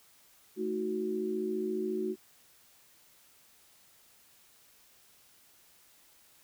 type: chord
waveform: sine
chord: D# diminished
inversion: second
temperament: equal with one note detuned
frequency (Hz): 220 / 315.5 / 370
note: A3 / D#4 / F#4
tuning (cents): 0 / +24 / 0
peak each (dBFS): -37 / -38 / -32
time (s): 0.56-2.16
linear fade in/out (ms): 50
effects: white hiss -62 dBFS RMS until 6.43 s